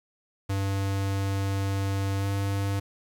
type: tone with pitch glide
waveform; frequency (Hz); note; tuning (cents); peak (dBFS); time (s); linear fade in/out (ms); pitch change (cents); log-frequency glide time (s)
square; 98 to 99.08; G2 to G2; 0 to +19; -26; 0.49-2.8; 10; +19; 2.19-2.26
effects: 9-bit